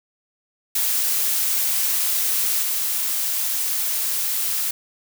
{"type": "noise with level steps", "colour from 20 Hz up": "blue", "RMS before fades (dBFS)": [-21, -23], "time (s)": [0.75, 4.71], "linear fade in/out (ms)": 5, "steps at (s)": 2.62, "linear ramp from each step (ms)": 2, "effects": []}